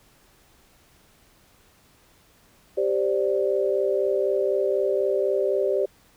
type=chord; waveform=sine; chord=G suspended fourth; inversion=none; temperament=equal; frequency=392 / 523.3 / 587.3 Hz; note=G4 / C5 / D5; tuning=0 / 0 / 0 cents; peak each=-23 / -26 / -25 dBFS; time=2.77-5.86 s; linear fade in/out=10 ms; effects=pink hiss -58 dBFS RMS until 6.16 s